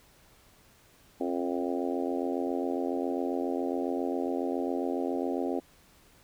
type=harmonic tone with a mistuned harmonic; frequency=87.31 Hz; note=F2; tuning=in tune; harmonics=3 / 4 / 5 / 6 / 7 / 8 / 9; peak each=-32 / -34 / -36 / -38 / -39 / -40 / -41 dBFS; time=1.2-5.6 s; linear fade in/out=10 ms; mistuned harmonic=3; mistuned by=+39 cents; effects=pink hiss -60 dBFS RMS until 6.23 s